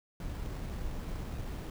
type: noise with sample-and-hold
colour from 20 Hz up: brown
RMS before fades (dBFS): -38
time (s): 0.2-1.7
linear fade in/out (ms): 2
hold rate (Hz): 6300
effects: none